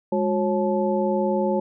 sine tone cluster, 206.2 / 363.7 / 545 / 868 Hz, G#3 / F#4 / C#5 / A5, -12 / -30 / -29 / -24 cents, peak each -24 / -25 / -24 / -28 dBFS, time 0.12-1.6 s, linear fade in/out 5 ms, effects none

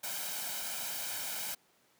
white noise with comb filter, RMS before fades -38 dBFS, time 0.03-1.55 s, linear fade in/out 10 ms, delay 1.3 ms, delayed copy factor +0.65, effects pink hiss -68 dBFS RMS until 1.99 s + high-pass 200 Hz 12 dB/octave

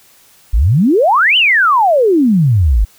sine exponential two-way sweep, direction up then down, 46.25 to 3100 to 46.25 Hz, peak -7 dBFS, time 0.53-2.85 s, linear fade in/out 10 ms, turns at 1.37 s, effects white hiss -47 dBFS RMS until 2.98 s

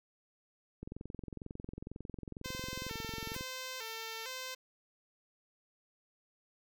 click train, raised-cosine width 3 ms, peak -30 dBFS, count 58, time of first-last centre 0.83-3.409 s, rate 22.1 Hz
5% pulse tone with vibrato, 481.4 Hz, B4, 44 cents flat, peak -29 dBFS, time 2.44-4.55 s, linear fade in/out 10 ms, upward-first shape square, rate 1.1 Hz, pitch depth 120 cents each way
white noise with exponential decay, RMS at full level -42 dBFS, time 3.34-3.46 s, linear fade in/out 2 ms, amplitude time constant 24 ms
effects none

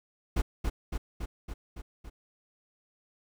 brown noise with echo, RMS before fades -26 dBFS, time 0.36-0.42 s, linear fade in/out 10 ms, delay 280 ms, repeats 6, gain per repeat -3 dB, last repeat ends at 2.1 s, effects none

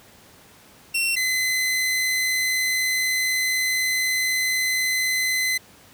sawtooth tone pair in turn, 2718 / 2036 Hz, F7 / C7, -48 / -48 cents, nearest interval perfect fourth, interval 500 cents, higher first, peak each -17 dBFS, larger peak neither, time 0.94-1.16 / 1.16-5.58 s, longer second, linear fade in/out 10 ms, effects pink hiss -50 dBFS RMS until 5.93 s + high-pass 80 Hz 12 dB/octave

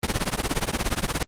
pink noise with tremolo, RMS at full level -21 dBFS, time 0.03-1.23 s, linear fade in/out 2 ms, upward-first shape triangle, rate 17 Hz, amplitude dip 100%, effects low-pass 10000 Hz 12 dB/octave + Opus 32 kbps

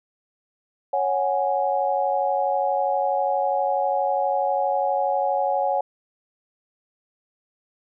sine chord, C# suspended fourth, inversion none, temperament just, 554.4 / 739.2 / 831.5 Hz, C#5 / F#5 / G#5, 0 / -2 / +2 cents, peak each -24 dBFS, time 0.93-5.81 s, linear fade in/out 5 ms, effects none

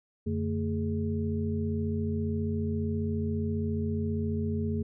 sine tone cluster, 90.2 / 144.9 / 223.2 / 414.5 Hz, F#2 / D3 / A3 / G#4, -44 / -23 / +25 / -3 cents, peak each -31 / -37 / -31 / -36 dBFS, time 0.26-4.83 s, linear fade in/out 10 ms, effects none

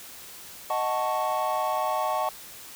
triangle chord, D# half-diminished seventh, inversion none, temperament equal, 622.3 / 740 / 880 / 1108.7 Hz, D#5 / F#5 / A5 / C#6, 0 / 0 / 0 / 0 cents, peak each -28 dBFS, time 0.7-2.29 s, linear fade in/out 2 ms, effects white hiss -44 dBFS RMS until 2.75 s

